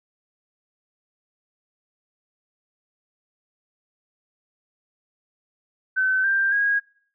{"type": "tone with pitch steps", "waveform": "sine", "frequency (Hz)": [1526, 1582.6, 1641.2], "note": ["G6", "G6", "G#6"], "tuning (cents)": [-47, 16, -21], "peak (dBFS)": -18, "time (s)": [5.96, 6.8], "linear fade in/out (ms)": 20, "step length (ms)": 280, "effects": ["noise-tail reverb RT60 0.5 s tail -22 dB re dry"]}